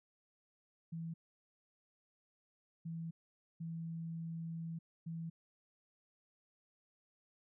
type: tone bursts at uneven times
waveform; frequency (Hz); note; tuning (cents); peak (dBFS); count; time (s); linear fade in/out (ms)
sine; 164.81; E3; 0; -40; 4; 0.92-1.14 / 2.85-3.11 / 3.6-4.79 / 5.06-5.3; 10
effects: none